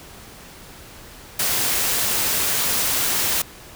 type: noise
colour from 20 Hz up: white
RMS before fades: -21 dBFS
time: 1.39-3.42 s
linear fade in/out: 5 ms
effects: pink hiss -42 dBFS RMS until 3.75 s